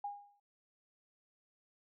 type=tone with exponential decay; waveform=sine; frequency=814 Hz; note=G#5; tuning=35 cents flat; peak=-35 dBFS; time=0.04-0.4 s; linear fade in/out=5 ms; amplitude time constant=78 ms; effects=none